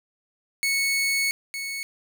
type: tone pair in turn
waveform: sawtooth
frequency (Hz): 2208 / 2208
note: C#7 / C#7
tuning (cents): -7 / -7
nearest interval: unison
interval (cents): 0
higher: neither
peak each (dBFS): -18 / -26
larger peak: first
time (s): 0.63-1.31 / 1.54-1.83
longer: first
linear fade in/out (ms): 0
effects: none